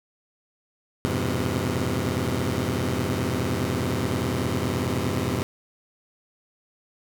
15% pulse tone cluster, 84.9 / 101.9 / 121.5 / 131.2 Hz, F2 / G#2 / B2 / C3, -48 / -32 / -28 / +5 cents, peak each -23 dBFS, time 1.05-5.43 s, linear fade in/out 0 ms, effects none

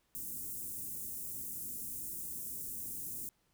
white band-stop noise, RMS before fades -42 dBFS, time 0.15-3.29 s, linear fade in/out 0 ms, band 330 to 8000 Hz, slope 24 dB/octave, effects pink hiss -75 dBFS RMS until 3.53 s

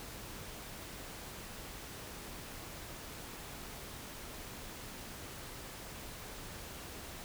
silence, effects pink hiss -47 dBFS RMS until 7.24 s

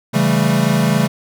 square chord, A dominant seventh, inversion first, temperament equal with one note detuned, 138.59 / 166.25 / 196 / 220 Hz, C#3 / E3 / G3 / A3, 0 / +15 / 0 / 0 cents, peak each -19 dBFS, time 0.13-1.08 s, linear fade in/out 20 ms, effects none

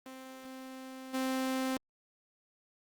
sawtooth tone with level steps, 261.6 Hz, C4, in tune, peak -40 / -27 dBFS, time 0.06-1.77 s, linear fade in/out 2 ms, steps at 1.13 s, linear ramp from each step 20 ms, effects Opus 24 kbps

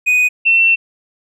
triangle / sine tone pair in turn, 2489 / 2698 Hz, D#7 / E7, 0 / +40 cents, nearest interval minor second, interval 140 cents, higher second, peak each -8 dBFS, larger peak neither, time 0.06-0.29 / 0.45-0.76 s, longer second, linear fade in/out 20 ms, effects none

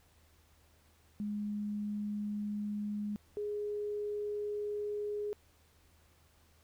sine tone pair in turn, 207.7 / 415.4 Hz, G#3 / G#4, 0 / 0 cents, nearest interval octave, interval 1200 cents, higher second, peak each -34 / -34 dBFS, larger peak neither, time 1.2-3.16 / 3.37-5.33 s, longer neither, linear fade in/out 0 ms, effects added 79 Hz sine -66 dBFS peak until 6.63 s + pink hiss -68 dBFS RMS until 6.63 s

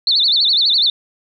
sine tone with vibrato, 3981 Hz, B7, 13 cents sharp, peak -11 dBFS, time 0.07-0.9 s, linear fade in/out 2 ms, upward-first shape sine, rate 12 Hz, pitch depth 220 cents each way, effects none

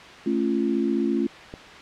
sine chord, A augmented, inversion none, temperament just, 220 / 275 / 343.8 Hz, A3 / C#4 / E#4, 0 / -14 / -27 cents, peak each -25 / -25 / -25 dBFS, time 0.26-1.27 s, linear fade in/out 5 ms
click, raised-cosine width 2 ms, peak -22 dBFS, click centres 1.539 s
effects white hiss -42 dBFS RMS until 1.81 s + low-pass 3000 Hz 12 dB/octave

